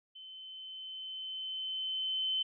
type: tone with level ramp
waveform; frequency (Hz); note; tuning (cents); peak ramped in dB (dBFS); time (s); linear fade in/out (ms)
sine; 3063; G7; -41; -47 to -29; 0.15-2.43; 10
effects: none